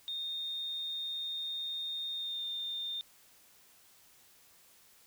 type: tone with pitch glide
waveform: sine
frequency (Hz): 3669 to 3623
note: A#7 to A7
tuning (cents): -28 to +50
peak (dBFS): -35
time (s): 0.08-3.01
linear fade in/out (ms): 0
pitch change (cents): -22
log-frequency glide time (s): 2.14-2.44
effects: white hiss -62 dBFS RMS until 5.06 s